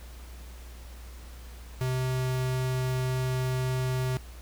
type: tone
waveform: square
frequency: 128.7 Hz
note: C3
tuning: 28 cents flat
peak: -27 dBFS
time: 1.81-4.17 s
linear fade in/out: 0 ms
effects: added 60 Hz sine -42 dBFS peak until 4.41 s + pink hiss -52 dBFS RMS until 4.41 s